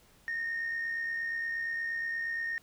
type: tone with amplitude modulation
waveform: sine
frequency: 1842 Hz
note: A#6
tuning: 21 cents flat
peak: -28 dBFS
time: 0.28-2.58 s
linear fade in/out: 0 ms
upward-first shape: sine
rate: 68.5 Hz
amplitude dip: 45%
effects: tanh soft clip ceiling -28 dBFS + pink hiss -62 dBFS RMS until 2.62 s